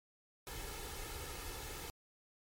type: noise with comb filter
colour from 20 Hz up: pink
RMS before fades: -45 dBFS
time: 0.47-1.9 s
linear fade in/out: 0 ms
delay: 2.3 ms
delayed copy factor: +0.65
effects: MP3 64 kbps